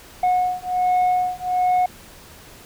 sine beating tone pair, 728 / 729.3 Hz, F#5 / F#5, -28 / -25 cents, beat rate 1.3 Hz, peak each -18 dBFS, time 0.23-1.86 s, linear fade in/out 5 ms, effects tanh soft clip ceiling -14 dBFS + pink hiss -44 dBFS RMS until 2.65 s

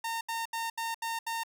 sawtooth tone bursts, 914 Hz, A#5, 34 cents flat, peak -28 dBFS, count 6, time 0.04-1.435 s, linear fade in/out 5 ms, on 170 ms, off 75 ms, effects none

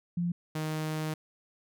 sine / sawtooth tone pair in turn, 173.6 / 155.87 Hz, F3 / D#3, -10 / +3 cents, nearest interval major second, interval 187 cents, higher first, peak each -27 dBFS, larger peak neither, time 0.17-0.32 / 0.55-1.14 s, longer second, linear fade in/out 5 ms, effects none

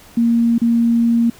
sine tone with dropouts, 233.1 Hz, A#3, in tune, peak -11 dBFS, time 0.17-1.3 s, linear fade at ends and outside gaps 5 ms, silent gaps 0.582-0.616 s, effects pink hiss -44 dBFS RMS until 1.39 s

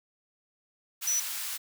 white high-pass noise, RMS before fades -35 dBFS, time 1.01-1.58 s, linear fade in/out 20 ms, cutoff 1200 Hz, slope 12 dB/octave
sine tone, 5920 Hz, F#8, in tune, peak -25 dBFS, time 1.07-1.2 s, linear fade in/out 5 ms
effects none

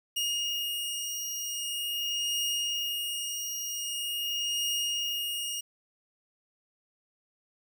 sawtooth beating tone pair, 2855 / 2855.44 Hz, F7 / F7, +37 / +38 cents, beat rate 0.44 Hz, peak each -33 / -28 dBFS, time 0.16-5.61 s, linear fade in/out 10 ms, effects 10-bit

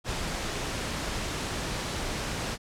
pink noise, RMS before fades -32 dBFS, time 0.04-2.58 s, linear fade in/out 50 ms, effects low-pass 8000 Hz 12 dB/octave

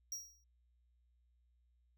square tone with exponential decay, 5680 Hz, F8, 28 cents sharp, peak -38 dBFS, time 0.12-0.44 s, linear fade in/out 2 ms, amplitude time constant 69 ms, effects added 60 Hz sine -70 dBFS peak until 1.97 s

